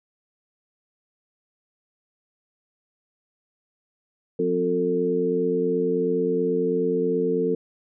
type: harmonic tone with a mistuned harmonic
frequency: 89.3 Hz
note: F2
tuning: 39 cents sharp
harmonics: 2 / 3 / 4 / 5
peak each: -29 / -28 / -28 / -22 dBFS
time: 4.39-7.55 s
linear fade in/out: 5 ms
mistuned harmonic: 3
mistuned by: -42 cents
effects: none